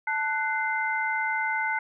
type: tone cluster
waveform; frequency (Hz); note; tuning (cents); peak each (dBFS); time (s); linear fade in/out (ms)
sine; 880 / 1488 / 2077; A5 / F#6 / C7; 0 / +9 / -13; -29; 0.07-1.79; 5
effects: none